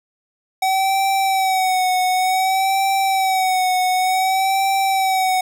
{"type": "tone with vibrato", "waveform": "square", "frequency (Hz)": 757, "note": "F#5", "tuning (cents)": 39, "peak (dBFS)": -16, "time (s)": [0.62, 5.41], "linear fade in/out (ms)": 5, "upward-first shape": "sine", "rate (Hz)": 0.55, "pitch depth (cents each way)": 47, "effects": []}